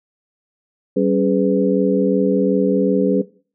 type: tone cluster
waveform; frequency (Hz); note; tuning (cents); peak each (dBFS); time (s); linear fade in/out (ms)
sine; 192.9 / 278.2 / 416.6 / 499.4; G3 / C#4 / G#4 / B4; -28 / +6 / +5 / +19; -19; 0.96-3.22; 10
effects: noise-tail reverb RT60 0.4 s tail -18 dB re dry